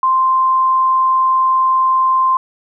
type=tone; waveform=sine; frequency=1045 Hz; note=C6; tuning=2 cents flat; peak=-10 dBFS; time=0.03-2.37 s; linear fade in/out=2 ms; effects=none